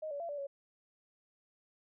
sine tone with pitch steps, 623 / 571 / 678 / 580 / 558 Hz, D#5 / D5 / E5 / D5 / C#5, +2 / -49 / +49 / -22 / +11 cents, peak -37 dBFS, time 0.02-0.47 s, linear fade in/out 10 ms, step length 90 ms, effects none

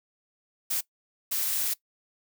blue noise bursts at uneven times, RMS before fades -28 dBFS, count 2, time 0.7-0.81 / 1.31-1.74 s, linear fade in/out 10 ms, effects noise-tail reverb RT60 0.1 s tail -20 dB re dry

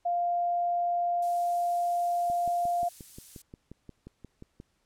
sine tone, 698.5 Hz, F5, in tune, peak -25 dBFS, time 0.05-2.89 s, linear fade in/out 10 ms
violet noise, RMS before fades -44 dBFS, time 1.22-3.42 s, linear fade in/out 5 ms
click train, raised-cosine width 3 ms, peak -31 dBFS, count 14, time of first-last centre 2.3-4.601 s, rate 5.65 Hz
effects pink hiss -73 dBFS RMS until 4.85 s + low-pass 10000 Hz 12 dB/octave

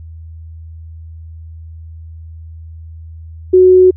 sine tone, 369.1 Hz, F#4, 4 cents flat, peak -3 dBFS, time 3.53-3.91 s, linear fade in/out 10 ms, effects added 81 Hz sine -29 dBFS peak until 3.96 s

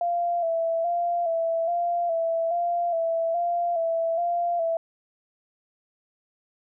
sine tone with vibrato, 677 Hz, E5, 46 cents sharp, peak -22 dBFS, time 0.01-4.77 s, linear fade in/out 2 ms, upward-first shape square, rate 1.2 Hz, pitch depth 41 cents each way, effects none

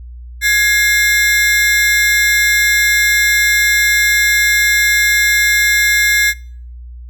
40% pulse ring-modulated tone, 1896 Hz, A#6, 29 cents sharp, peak -6 dBFS, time 0.41-6.34 s, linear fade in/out 50 ms, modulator 230 Hz, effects noise-tail reverb RT60 0.5 s tail -23 dB re dry + added 60 Hz sine -29 dBFS peak until 7.09 s

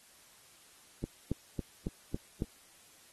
click train, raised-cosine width 3 ms, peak -20 dBFS, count 6, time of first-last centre 1.04-2.421 s, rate 3.62 Hz, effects white hiss -60 dBFS RMS until 3.12 s + AAC 32 kbps

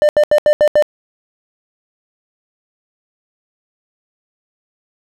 triangle tone bursts, 598 Hz, D5, 31 cents sharp, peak -5 dBFS, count 6, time 0.02-0.824 s, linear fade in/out 0 ms, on 69 ms, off 78 ms, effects none

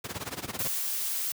pink noise with tremolo, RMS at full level -33 dBFS, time 0.04-0.68 s, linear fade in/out 5 ms, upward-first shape sine, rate 18 Hz, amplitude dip 85%
blue noise, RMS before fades -31 dBFS, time 0.59-1.32 s, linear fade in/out 2 ms
effects high-pass 100 Hz 12 dB/octave

